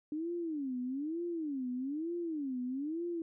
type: tone with vibrato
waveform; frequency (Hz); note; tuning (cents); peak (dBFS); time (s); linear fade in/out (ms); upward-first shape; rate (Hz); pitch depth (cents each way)
sine; 293.7; D4; 0; -34; 0.12-3.22; 2; sine; 1.1; 290
effects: none